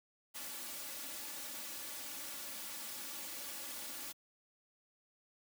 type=noise with comb filter; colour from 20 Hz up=white; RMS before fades=-45 dBFS; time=0.34-4.13 s; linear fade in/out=20 ms; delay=3.5 ms; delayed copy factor=+0.85; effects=high-pass 100 Hz 12 dB/octave